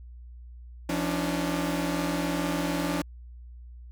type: tone cluster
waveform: sawtooth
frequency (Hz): 171 / 279.9 / 299.8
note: F3 / C#4 / D4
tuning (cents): -36 / +17 / +36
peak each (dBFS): -27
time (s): 0.89-3.02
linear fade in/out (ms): 5
effects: added 60 Hz sine -42 dBFS peak until 3.91 s